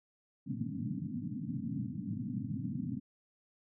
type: band-pass noise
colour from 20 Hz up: white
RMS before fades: -38 dBFS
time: 0.46-3 s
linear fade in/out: 20 ms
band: 100 to 280 Hz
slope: 96 dB/octave
effects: none